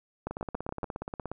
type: two click trains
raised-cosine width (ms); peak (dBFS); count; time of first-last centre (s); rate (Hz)
1; -21 / -18; 18 / 5; 0.31-1.316 / 0.27-0.832; 16.9 / 7.12
effects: none